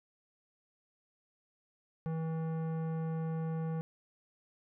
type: tone with tanh clipping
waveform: sine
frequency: 161.5 Hz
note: E3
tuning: 35 cents flat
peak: -35 dBFS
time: 2.06-3.81 s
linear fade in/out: 0 ms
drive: 15 dB
effects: none